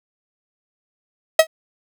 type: tone with exponential decay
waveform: 45% pulse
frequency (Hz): 640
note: D#5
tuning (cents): +49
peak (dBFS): -4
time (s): 1.39-1.47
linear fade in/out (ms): 5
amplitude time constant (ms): 16
effects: none